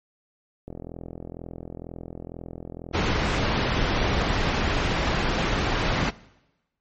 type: click train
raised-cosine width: 2 ms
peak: -23 dBFS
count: 150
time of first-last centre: 0.68-4.219 s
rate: 42.1 Hz
type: low-pass noise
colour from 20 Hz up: pink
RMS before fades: -24 dBFS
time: 2.93-6.11 s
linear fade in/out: 20 ms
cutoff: 3500 Hz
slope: 12 dB/octave
effects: noise-tail reverb RT60 1.0 s tail -21 dB re dry + MP3 32 kbps